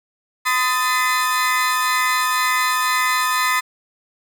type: tone cluster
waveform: 35% pulse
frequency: 1020 / 1251 / 1771 / 2038 Hz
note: C6 / D#6 / A6 / C7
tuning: -44 / +9 / +11 / -46 cents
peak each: -19 / -20 / -21 / -25 dBFS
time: 0.45-3.61 s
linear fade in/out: 20 ms
effects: none